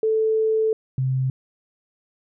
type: tone pair in turn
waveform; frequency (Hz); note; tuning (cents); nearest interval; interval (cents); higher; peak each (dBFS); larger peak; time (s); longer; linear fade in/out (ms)
sine; 439.5 / 130.97; A4 / C3; -2 / +2; octave + major sixth; 2096; first; -17 / -19; first; 0.03-0.73 / 0.98-1.3; first; 2
effects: none